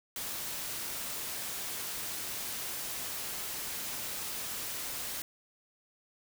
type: noise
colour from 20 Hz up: white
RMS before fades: -38 dBFS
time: 0.16-5.22 s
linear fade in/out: 2 ms
effects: none